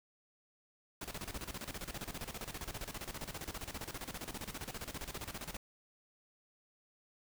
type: noise with tremolo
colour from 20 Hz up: pink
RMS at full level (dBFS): -42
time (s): 1.01-5.57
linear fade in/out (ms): 5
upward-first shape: square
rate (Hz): 15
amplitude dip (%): 75
effects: none